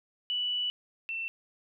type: tone pair in turn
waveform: sine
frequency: 2960 / 2686 Hz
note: F#7 / E7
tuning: 0 / +32 cents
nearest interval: major second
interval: 168 cents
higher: first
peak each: -28 / -32 dBFS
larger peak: first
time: 0.3-0.7 / 1.09-1.28 s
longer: first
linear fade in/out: 0 ms
effects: none